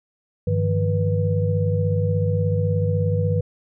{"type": "tone cluster", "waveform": "sine", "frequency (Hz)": [99.9, 153.5, 170, 488.6], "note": ["G2", "D#3", "F3", "B4"], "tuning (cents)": [33, -23, -46, -19], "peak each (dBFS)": [-20, -24, -29, -25], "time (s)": [0.47, 3.41], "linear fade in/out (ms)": 5, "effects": []}